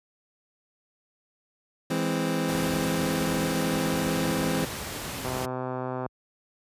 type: chord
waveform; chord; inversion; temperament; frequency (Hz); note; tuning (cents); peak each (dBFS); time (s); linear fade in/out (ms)
25% pulse; E augmented; none; equal; 164.81 / 207.7 / 261.6; E3 / G#3 / B#3; 0 / 0 / 0; -25 / -28 / -25; 1.9-4.65; 5
type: noise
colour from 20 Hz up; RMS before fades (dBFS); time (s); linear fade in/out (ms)
pink; -34; 2.48-5.46; 10
type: click train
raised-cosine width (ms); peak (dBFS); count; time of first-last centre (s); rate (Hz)
1; -18; 105; 5.25-6.062; 128
effects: high-pass 60 Hz 12 dB/octave + resampled to 32000 Hz